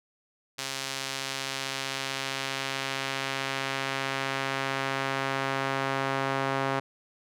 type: tone with band-pass filter sweep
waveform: sawtooth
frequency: 135.4 Hz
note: C#3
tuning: 40 cents flat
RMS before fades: -31 dBFS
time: 0.58-6.8 s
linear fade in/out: 10 ms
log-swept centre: 5100 to 1100 Hz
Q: 0.78
effects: none